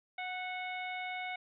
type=harmonic tone with a mistuned harmonic; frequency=734 Hz; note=F#5; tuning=14 cents flat; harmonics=1 / 2 / 3 / 4 / 5; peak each=-40 / -47 / -40 / -52 / -50 dBFS; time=0.18-1.36 s; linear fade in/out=5 ms; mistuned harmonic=2; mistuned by=+21 cents; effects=none